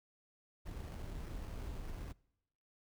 brown noise with sample-and-hold, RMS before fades -44 dBFS, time 0.65-2.13 s, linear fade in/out 20 ms, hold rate 3675 Hz, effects noise-tail reverb RT60 0.9 s tail -25 dB re dry

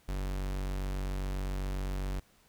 45% pulse tone, 47.51 Hz, F#1, 47 cents sharp, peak -32 dBFS, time 0.08-2.2 s, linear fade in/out 10 ms, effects pink hiss -65 dBFS RMS until 2.48 s

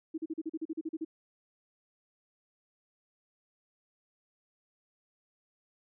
sine tone bursts, 320 Hz, D#4, 49 cents sharp, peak -32 dBFS, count 12, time 0.14-1.049 s, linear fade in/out 10 ms, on 40 ms, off 39 ms, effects none

